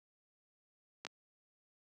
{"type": "clicks", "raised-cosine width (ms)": 0.2, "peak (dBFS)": -24, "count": 2, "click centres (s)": [1.05, 1.067], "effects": ["high-pass 200 Hz 12 dB/octave"]}